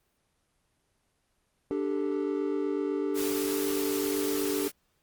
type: chord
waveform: triangle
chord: D suspended fourth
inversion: none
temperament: equal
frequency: 293.7 / 392 / 440 Hz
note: D4 / G4 / A4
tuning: 0 / 0 / 0 cents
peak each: -29 / -29 / -32 dBFS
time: 1.71-4.68 s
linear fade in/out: 0 ms
type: noise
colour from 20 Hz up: white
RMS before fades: -36 dBFS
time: 3.14-4.72 s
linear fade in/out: 50 ms
effects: pink hiss -73 dBFS RMS until 5.02 s + Opus 24 kbps